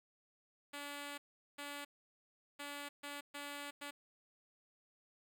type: tone bursts at uneven times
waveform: 5% pulse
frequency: 287.2 Hz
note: D4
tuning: 39 cents flat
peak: -33 dBFS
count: 6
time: 0.73-1.18 / 1.58-1.85 / 2.59-2.89 / 3.03-3.21 / 3.34-3.71 / 3.81-3.91 s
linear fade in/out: 10 ms
effects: none